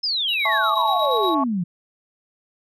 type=exponential sweep; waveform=sine; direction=down; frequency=5274 to 165.9 Hz; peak=-20 dBFS; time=0.03-1.64 s; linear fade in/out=10 ms
type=tone with tremolo; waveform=triangle; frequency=3832 Hz; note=A#7; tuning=47 cents sharp; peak=-23 dBFS; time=0.28-1.35 s; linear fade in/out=10 ms; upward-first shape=square; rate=8.4 Hz; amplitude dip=45%
type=chord; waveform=sine; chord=A major; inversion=second; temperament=equal with one note detuned; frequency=659.3 / 858.4 / 1108.7 Hz; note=E5 / A5 / C#6; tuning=0 / -43 / 0 cents; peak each=-27 / -24 / -21 dBFS; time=0.45-1.44 s; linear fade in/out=5 ms
effects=tanh soft clip ceiling -5 dBFS + resampled to 32000 Hz